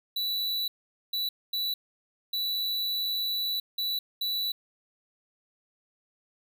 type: tone bursts at uneven times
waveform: square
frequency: 3951 Hz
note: B7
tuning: in tune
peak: -28 dBFS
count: 6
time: 0.16-0.68 / 1.13-1.29 / 1.53-1.74 / 2.33-3.6 / 3.78-3.99 / 4.21-4.52 s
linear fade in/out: 5 ms
effects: none